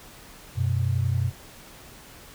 sine tone pair together, 93.8 / 124.99 Hz, F#2 / B2, +24 / +21 cents, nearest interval perfect fourth, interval 497 cents, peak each -24 dBFS, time 0.55-1.32 s, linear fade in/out 50 ms, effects pink hiss -47 dBFS RMS until 2.34 s

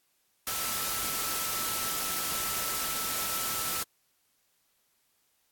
sine tone in noise, 1318.5 Hz, E6, in tune, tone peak -39 dBFS, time 0.47-3.83 s, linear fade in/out 2 ms, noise white, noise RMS -32 dBFS, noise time 0.47-3.83 s, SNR -10 dB, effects white hiss -72 dBFS RMS until 5.51 s + AAC 64 kbps

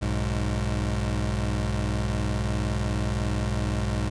25% pulse tone pair together, 61.74 / 103.83 Hz, B1 / G#2, 0 / 0 cents, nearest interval major sixth, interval 900 cents, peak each -23 / -24 dBFS, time 0.01-4.1 s, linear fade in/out 20 ms, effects resampled to 22050 Hz

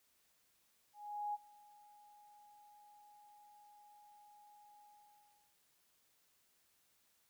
sine tone with ADSR envelope, 830 Hz, G#5, 1 cent flat, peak -36 dBFS, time 0.93-5.57 s, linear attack 410 ms, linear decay 29 ms, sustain -24 dB, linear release 760 ms, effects white hiss -75 dBFS RMS until 7.29 s

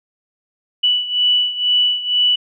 sine beating tone pair, 2960 / 2962.1 Hz, F#7 / F#7, 0 / +1 cents, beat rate 2.1 Hz, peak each -15 / -19 dBFS, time 0.83-2.36 s, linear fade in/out 10 ms, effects none

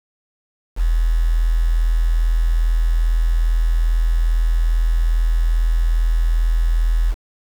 sine tone with quantisation, 41.2 Hz, E1, in tune, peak -13 dBFS, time 0.76-7.15 s, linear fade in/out 50 ms, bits 6, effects none

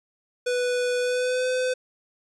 square tone with pitch glide, 493.9 to 508.1 Hz, B4 to B4, 0 to +49 cents, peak -23 dBFS, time 0.46-1.74 s, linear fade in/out 10 ms, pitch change +49 cents, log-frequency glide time 1-1.47 s, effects resampled to 22050 Hz

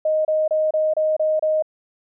sine tone bursts, 622.3 Hz, D#5, in tune, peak -16 dBFS, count 7, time 0.05-1.624 s, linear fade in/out 5 ms, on 200 ms, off 29 ms, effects none

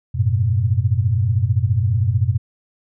sine tone cluster, 92.8 / 106.7 / 122 Hz, F#2 / G#2 / B2, +6 / +47 / -21 cents, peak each -19 dBFS, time 0.14-2.38 s, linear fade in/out 20 ms, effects none

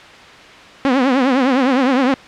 sawtooth tone with vibrato, 261.6 Hz, C4, in tune, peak -8 dBFS, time 0.85-2.14 s, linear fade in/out 0 ms, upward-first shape triangle, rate 9.8 Hz, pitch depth 150 cents each way, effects white hiss -38 dBFS RMS until 2.27 s + low-pass 3000 Hz 12 dB/octave

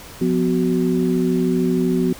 sine tone cluster, 176.6 / 249.7 / 372.5 Hz, F3 / B3 / F#4, +20 / +19 / +12 cents, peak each -20 / -19 / -21 dBFS, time 0.21-2.13 s, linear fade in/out 5 ms, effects pink hiss -39 dBFS RMS until 2.19 s

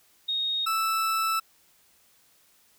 sine / 40% pulse tone pair in turn, 3729 / 1318.4 Hz, A#7 / E6, 0 / 0 cents, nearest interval octave + tritone, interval 1800 cents, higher first, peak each -25 / -23 dBFS, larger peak second, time 0.28-0.66 / 0.66-1.4 s, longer second, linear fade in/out 10 ms, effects white hiss -62 dBFS RMS until 2.78 s

